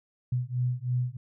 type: beating tone pair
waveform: sine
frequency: 123 / 126.1 Hz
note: B2 / B2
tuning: -7 / +36 cents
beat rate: 3.1 Hz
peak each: -29 dBFS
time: 0.32-1.17 s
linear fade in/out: 5 ms
effects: none